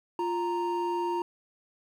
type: tone pair together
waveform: triangle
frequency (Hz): 349.2 / 929.3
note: F4 / A#5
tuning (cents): 0 / -6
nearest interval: octave + perfect fourth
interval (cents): 1694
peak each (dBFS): -28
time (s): 0.19-1.22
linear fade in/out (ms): 2
effects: 10-bit